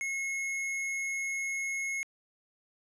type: tone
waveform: square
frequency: 2172 Hz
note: C#7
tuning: 36 cents flat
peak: -32 dBFS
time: 0.01-2.03 s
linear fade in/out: 0 ms
effects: low-pass 10000 Hz 12 dB/octave